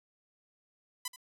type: tone with echo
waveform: 5% pulse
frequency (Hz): 1000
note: B5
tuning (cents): +21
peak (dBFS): -22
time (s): 1.05-1.08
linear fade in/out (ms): 5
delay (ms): 81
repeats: 1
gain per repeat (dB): -14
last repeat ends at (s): 1.161
effects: none